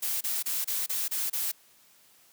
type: noise bursts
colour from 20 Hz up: blue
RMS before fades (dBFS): -30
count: 7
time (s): 0.02-1.518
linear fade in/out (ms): 10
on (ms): 190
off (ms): 28
effects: white hiss -60 dBFS RMS until 2.32 s + high-pass 100 Hz 12 dB/octave